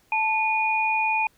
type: tone pair together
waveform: sine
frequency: 878.5 / 2454 Hz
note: A5 / D#7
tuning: -3 / -25 cents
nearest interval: octave + tritone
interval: 1778 cents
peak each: -23 dBFS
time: 0.12-1.27 s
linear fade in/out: 2 ms
effects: pink hiss -62 dBFS RMS until 1.37 s